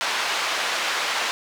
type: band-pass noise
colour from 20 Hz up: pink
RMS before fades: -25 dBFS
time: 0.01-1.31 s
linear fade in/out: 0 ms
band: 950 to 4700 Hz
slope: 12 dB/octave
effects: none